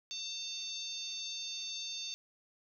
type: harmonic tone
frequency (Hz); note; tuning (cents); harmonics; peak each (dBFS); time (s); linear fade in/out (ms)
902; A5; +43; 3 / 4 / 5 / 6 / 7; -49 / -42 / -43 / -52 / -46; 0.11-2.14; 0
effects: none